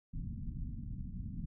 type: low-pass noise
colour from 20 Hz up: pink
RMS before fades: -41 dBFS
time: 0.13-1.46 s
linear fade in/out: 10 ms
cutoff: 240 Hz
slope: 48 dB/octave
effects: none